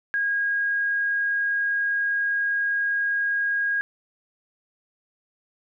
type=tone; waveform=sine; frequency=1635 Hz; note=G#6; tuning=28 cents flat; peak=-21 dBFS; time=0.14-3.81 s; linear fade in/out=0 ms; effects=none